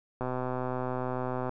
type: click train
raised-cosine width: 1 ms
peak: -19 dBFS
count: 164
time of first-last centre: 0.21-1.493 s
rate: 127 Hz
effects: none